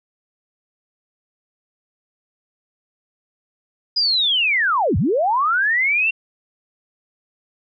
sine linear two-way sweep, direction down then up, 5000 to 70.9 to 2752 Hz, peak -15 dBFS, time 3.96-6.11 s, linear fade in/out 10 ms, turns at 4.97 s, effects none

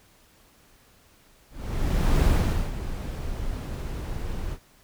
brown noise with ADSR envelope, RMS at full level -18 dBFS, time 1.5-4.59 s, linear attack 760 ms, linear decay 450 ms, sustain -13 dB, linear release 64 ms, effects pink hiss -58 dBFS RMS until 4.83 s

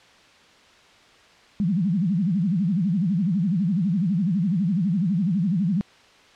sine tone with vibrato, 183.7 Hz, F#3, 12 cents flat, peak -19 dBFS, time 1.6-5.81 s, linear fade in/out 0 ms, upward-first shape sine, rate 12 Hz, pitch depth 250 cents each way, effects white hiss -52 dBFS RMS until 6.35 s + low-pass 4000 Hz 12 dB/octave

